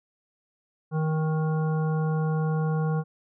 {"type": "harmonic tone", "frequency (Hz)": 157, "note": "D#3", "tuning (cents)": 16, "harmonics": [1, 3, 5, 7, 9], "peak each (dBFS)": [-23, -33, -37, -40, -42], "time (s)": [0.91, 3.04], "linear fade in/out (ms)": 50, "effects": []}